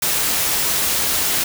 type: noise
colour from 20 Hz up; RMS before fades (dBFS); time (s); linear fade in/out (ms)
white; -19; 0.02-1.44; 5
effects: none